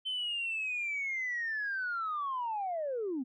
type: linear sweep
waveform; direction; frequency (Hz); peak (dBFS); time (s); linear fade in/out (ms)
sine; down; 3087 to 239.4; -31; 0.05-3.24; 20
effects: tanh soft clip ceiling -28 dBFS